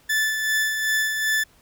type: tone with tremolo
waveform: 40% pulse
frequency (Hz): 1749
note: A6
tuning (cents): -11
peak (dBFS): -18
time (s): 0.09-1.44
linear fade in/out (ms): 10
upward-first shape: sine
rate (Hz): 2.6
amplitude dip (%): 45
effects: pink hiss -57 dBFS RMS until 1.61 s